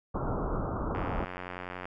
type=low-pass noise; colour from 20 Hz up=pink; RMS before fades=-32 dBFS; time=0.14-1.25 s; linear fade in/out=10 ms; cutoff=1400 Hz; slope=96 dB/octave
type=click train; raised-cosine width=0.5 ms; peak=-23 dBFS; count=83; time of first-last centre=0.95-1.855 s; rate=90.6 Hz
effects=none